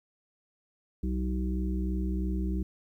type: harmonic tone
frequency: 63 Hz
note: B1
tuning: 35 cents sharp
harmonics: 1 / 3 / 5 / 6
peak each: -29 / -33 / -37 / -43 dBFS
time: 1.03-2.63 s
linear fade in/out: 5 ms
effects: 11-bit